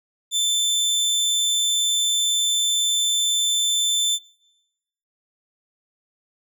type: tone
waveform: 25% pulse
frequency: 3538 Hz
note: A7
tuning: 9 cents sharp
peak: -15 dBFS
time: 0.31-4.19 s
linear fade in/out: 50 ms
effects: noise-tail reverb RT60 1.0 s tail -25 dB re dry